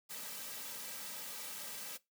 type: noise with comb filter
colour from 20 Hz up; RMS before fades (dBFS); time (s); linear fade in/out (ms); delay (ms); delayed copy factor
white; -45; 0.09-1.98; 20; 2.8; -0.7
effects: noise-tail reverb RT60 0.2 s tail -20 dB re dry + high-pass 200 Hz 12 dB/octave